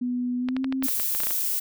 sine tone with pitch glide, 246.8 to 264.5 Hz, B3 to C4, -1 to +19 cents, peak -24 dBFS, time 0.01-0.87 s, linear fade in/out 10 ms, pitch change +120 cents, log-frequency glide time 0.39-0.63 s
clicks, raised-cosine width 0.3 ms, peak -17 dBFS, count 12, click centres 0.487 / 0.566 / 0.644 / 0.725 / 0.825 / 0.884 / 0.999 / 1.149 / 1.203 / 1.235 / 1.27 / 1.307 s
violet noise, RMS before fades -26 dBFS, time 0.83-1.6 s, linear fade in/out 10 ms
effects none

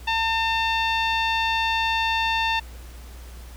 sawtooth tone with low-pass filter, 900 Hz, A5, 39 cents sharp, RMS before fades -23 dBFS, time 0.07-2.6 s, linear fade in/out 10 ms, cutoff 3300 Hz, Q 2.8, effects added 60 Hz sine -38 dBFS peak until 3.56 s + pink hiss -48 dBFS RMS until 3.56 s

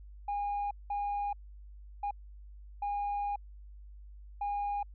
sine tone bursts at uneven times, 815 Hz, G#5, 33 cents flat, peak -29 dBFS, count 5, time 0.28-0.71 / 0.9-1.33 / 2.03-2.11 / 2.82-3.36 / 4.41-4.83 s, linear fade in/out 5 ms, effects tanh soft clip ceiling -29 dBFS + added 50 Hz sine -47 dBFS peak until 4.94 s

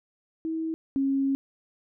sine tone pair in turn, 322.3 / 272.6 Hz, E4 / C#4, -39 / -29 cents, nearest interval minor third, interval 290 cents, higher first, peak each -27 / -22 dBFS, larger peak second, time 0.45-0.74 / 0.96-1.35 s, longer second, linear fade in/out 0 ms, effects none

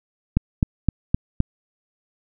click train, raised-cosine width 5 ms, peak -4 dBFS, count 5, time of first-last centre 0.37-1.404 s, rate 3.87 Hz, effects none

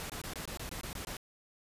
pink noise bursts, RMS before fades -41 dBFS, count 10, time 0-1.168 s, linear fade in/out 0 ms, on 97 ms, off 22 ms, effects resampled to 32000 Hz

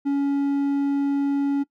triangle tone, 280.6 Hz, C#4, 21 cents sharp, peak -17 dBFS, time 0.05-1.64 s, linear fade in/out 20 ms, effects noise-tail reverb RT60 0.1 s tail -20 dB re dry

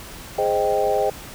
sine chord, Ab major seventh, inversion none, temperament equal, 415.3 / 523.3 / 622.3 / 784 Hz, Ab4 / C5 / Eb5 / G5, 0 / 0 / 0 / 0 cents, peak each -23 dBFS, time 0.38-1.1 s, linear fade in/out 5 ms, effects pink hiss -38 dBFS RMS until 1.34 s

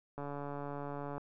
click train, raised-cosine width 1 ms, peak -28 dBFS, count 144, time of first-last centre 0.18-1.18 s, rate 143 Hz, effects none

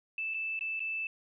sine tone with dropouts, 2637 Hz, E7, in tune, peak -32 dBFS, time 0.18-1.07 s, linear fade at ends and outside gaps 2 ms, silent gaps 0.339-0.343 / 0.592-0.609 / 0.795-0.803 s, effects none

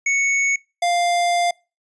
square tone pair in turn, 2217 / 698.3 Hz, C#7 / F5, 0 / 0 cents, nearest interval octave + minor sixth, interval 2000 cents, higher first, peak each -17 dBFS, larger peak neither, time 0.06-0.56 / 0.82-1.51 s, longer second, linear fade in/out 5 ms, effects noise-tail reverb RT60 0.3 s tail -26 dB re dry + resampled to 22050 Hz

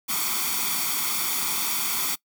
white noise with comb filter, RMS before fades -26 dBFS, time 0.08-2.16 s, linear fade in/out 20 ms, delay 0.88 ms, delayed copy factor +0.75, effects noise-tail reverb RT60 0.1 s tail -22 dB re dry + high-pass 200 Hz 12 dB/octave

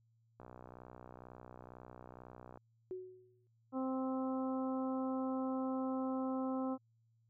click train, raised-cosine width 1 ms, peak -38 dBFS, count 136, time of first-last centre 0.4-2.574 s, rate 62.1 Hz
sine tone with exponential decay, 370 Hz, F#4, in tune, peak -38 dBFS, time 2.91-3.47 s, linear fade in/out 0 ms, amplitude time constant 120 ms
harmonic tone, 261.6 Hz, C4, in tune, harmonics 1 / 2 / 3 / 4 / 5, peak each -36 / -42 / -46 / -48 / -50 dBFS, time 3.72-6.78 s, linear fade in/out 50 ms
effects added 114 Hz sine -70 dBFS peak until 7.29 s

